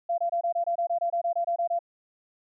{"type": "tone bursts", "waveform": "sine", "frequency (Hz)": 686, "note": "F5", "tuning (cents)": -31, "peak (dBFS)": -23, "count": 15, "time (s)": [0.09, 1.791], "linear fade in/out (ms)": 10, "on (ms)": 91, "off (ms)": 24, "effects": []}